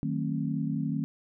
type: chord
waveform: sine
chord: D# diminished seventh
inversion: none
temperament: just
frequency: 155.56 / 186.68 / 224 / 268.8 Hz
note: D#3 / F#3 / A3 / C4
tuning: 0 / +16 / +31 / +47 cents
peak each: -31 / -36 / -33 / -33 dBFS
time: 0.03-1.04 s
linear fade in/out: 0 ms
effects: none

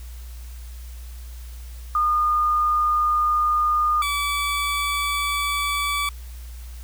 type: tone pair in turn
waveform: sine / 20% pulse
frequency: 1219 / 1150.6 Hz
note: D#6 / D6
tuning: -36 / -36 cents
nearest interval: minor second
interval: 100 cents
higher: first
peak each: -17 dBFS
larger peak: neither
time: 1.95-4.02 / 4.02-6.09 s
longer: neither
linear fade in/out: 2 ms
effects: added 60 Hz sine -34 dBFS peak until 6.83 s + white hiss -49 dBFS RMS until 6.83 s

